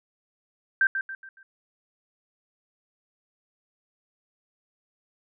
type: tone with echo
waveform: sine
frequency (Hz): 1568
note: G6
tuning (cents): 0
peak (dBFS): -17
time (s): 0.81-0.87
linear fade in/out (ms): 2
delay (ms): 140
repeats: 4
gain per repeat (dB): -8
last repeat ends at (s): 1.43
effects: none